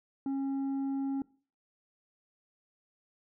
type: tone with tanh clipping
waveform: sine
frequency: 272.7 Hz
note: C#4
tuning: 28 cents flat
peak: -31 dBFS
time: 0.26-1.22 s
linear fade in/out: 2 ms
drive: 5 dB
effects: noise-tail reverb RT60 0.4 s tail -21 dB re dry